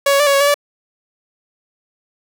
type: tone with pitch steps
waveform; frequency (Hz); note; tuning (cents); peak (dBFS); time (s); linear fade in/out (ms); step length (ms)
sawtooth; 560 / 557 / 586 / 560 / 554 / 571 / 578; C#5 / C#5 / D5 / C#5 / C#5 / D5 / D5; +18 / +8 / -4 / +18 / -1 / -49 / -28; -7; 0.06-0.543; 5; 69
effects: none